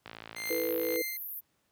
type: click train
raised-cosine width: 0.3 ms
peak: -26 dBFS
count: 51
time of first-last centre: 0.06-0.959 s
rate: 55.6 Hz
type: tone with tremolo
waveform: sawtooth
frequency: 2093 Hz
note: C7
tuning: in tune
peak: -30 dBFS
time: 0.36-1.17 s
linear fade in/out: 5 ms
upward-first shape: triangle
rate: 1.9 Hz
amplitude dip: 100%
type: band-pass noise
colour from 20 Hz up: pink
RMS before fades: -40 dBFS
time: 0.45-1.41 s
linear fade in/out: 20 ms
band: 12000 to 15000 Hz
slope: 96 dB/octave
type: chord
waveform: sine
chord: E suspended fourth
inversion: none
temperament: just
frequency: 329.6 / 439.5 / 494.4 Hz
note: E4 / A4 / B4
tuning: 0 / -2 / +2 cents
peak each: -35 / -36 / -31 dBFS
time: 0.5-1.02 s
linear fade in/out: 5 ms
effects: pink hiss -74 dBFS RMS until 1.71 s + high-pass 80 Hz 12 dB/octave